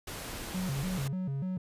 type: noise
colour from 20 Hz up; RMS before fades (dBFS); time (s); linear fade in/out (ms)
pink; -40; 0.07-1.08; 5
type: tone with vibrato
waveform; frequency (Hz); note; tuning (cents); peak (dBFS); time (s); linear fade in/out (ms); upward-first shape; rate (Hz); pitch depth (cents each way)
triangle; 159.5; D#3; +43; -29; 0.54-1.58; 5; square; 3.4; 260
effects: resampled to 32000 Hz